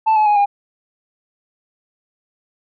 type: tone with pitch steps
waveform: sine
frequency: 880 / 855.9 / 832.5 / 809.8 Hz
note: A5 / A5 / G#5 / G#5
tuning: 0 / -48 / +4 / -44 cents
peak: -8 dBFS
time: 0.06-0.46 s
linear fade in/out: 20 ms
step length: 100 ms
effects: tanh soft clip ceiling -10 dBFS